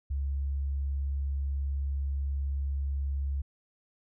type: tone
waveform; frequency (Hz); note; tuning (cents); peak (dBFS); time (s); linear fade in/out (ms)
sine; 69.3; C#2; 0; -28; 0.1-3.42; 10
effects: none